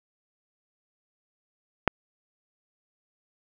click, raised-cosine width 0.5 ms, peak -3 dBFS, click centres 1.877 s, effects none

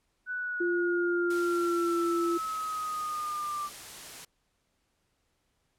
sine linear sweep, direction down, 1492 to 1174.7 Hz, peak -31 dBFS, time 0.26-3.7 s, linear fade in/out 50 ms
sine tone with pitch glide, 348.5 to 341.9 Hz, F4 to F4, -4 to -37 cents, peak -26 dBFS, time 0.6-2.38 s, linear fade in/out 10 ms, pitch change -33 cents, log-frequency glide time 1.47-1.94 s
white noise, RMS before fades -44 dBFS, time 1.3-4.25 s, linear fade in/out 5 ms
effects pink hiss -75 dBFS RMS until 5.78 s + low-pass 11000 Hz 12 dB/octave

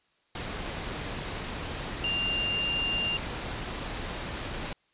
sine tone in noise, 2794 Hz, F7, in tune, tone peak -27 dBFS, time 2.04-3.17 s, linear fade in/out 2 ms, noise pink, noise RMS -35 dBFS, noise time 0.35-4.73 s, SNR +5 dB, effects white hiss -69 dBFS RMS until 4.93 s + resampled to 8000 Hz

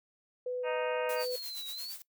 sine tone, 498.6 Hz, B4, 16 cents sharp, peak -32 dBFS, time 0.46-1.36 s, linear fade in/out 5 ms
harmonic tone, 311.1 Hz, D#4, in tune, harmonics 2 / 3 / 4 / 5 / 6 / 7 / 8 / 9, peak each -36 / -38 / -44 / -43 / -47 / -48 / -44 / -46 dBFS, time 0.63-1.26 s, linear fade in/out 50 ms
blue noise with tremolo, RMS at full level -42 dBFS, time 1.09-2.02 s, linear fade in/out 2 ms, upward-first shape sine, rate 8.6 Hz, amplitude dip 70%
sine linear two-way sweep, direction down then up, 4699 to 3812 to 4699 Hz, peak -39 dBFS, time 1.15-1.95 s, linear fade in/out 50 ms, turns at 1.69 s
effects noise-tail reverb RT60 0.1 s tail -21 dB re dry

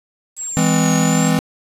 sine linear two-way sweep, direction down then up, 7690 to 6645 to 7600 Hz, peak -23 dBFS, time 0.36-1.32 s, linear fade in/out 50 ms, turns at 0.93 s
square chord, E augmented, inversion none, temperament just, 164.81 / 206 / 257.5 Hz, E3 / G#3 / B#3, 0 / -14 / -28 cents, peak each -17 / -20 / -19 dBFS, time 0.57-1.39 s, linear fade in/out 0 ms
effects resampled to 32000 Hz + 7-bit

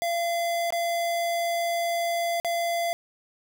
square tone with dropouts, 683 Hz, F5, 39 cents flat, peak -25 dBFS, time 0.02-2.93 s, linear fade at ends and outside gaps 0 ms, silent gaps 0.705-0.724 / 2.4-2.447 s, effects none

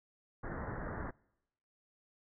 pink low-pass noise, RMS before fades -41 dBFS, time 0.43-1.11 s, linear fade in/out 10 ms, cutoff 1900 Hz, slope 96 dB/octave, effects noise-tail reverb RT60 0.9 s tail -26 dB re dry

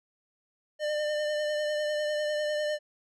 square tone with vibrato, 601 Hz, D5, 40 cents sharp, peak -28 dBFS, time 0.79-2.79 s, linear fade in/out 50 ms, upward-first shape sine, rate 10 Hz, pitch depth 20 cents each way, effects low-pass 6000 Hz 12 dB/octave

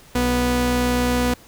sawtooth tone pair together, 61.5 / 246 Hz, B1 / B3, -7 / -7 cents, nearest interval 2 octaves, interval 2400 cents, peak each -20 / -14 dBFS, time 0.15-1.34 s, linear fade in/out 5 ms, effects pink hiss -48 dBFS RMS until 1.47 s

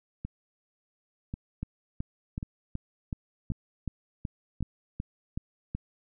two click trains, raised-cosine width 5 ms, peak -22 / -20 dBFS, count 5 / 12, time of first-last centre 0.25-4.607 / 1.63-5.75 s, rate 0.918 / 2.67 Hz, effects none

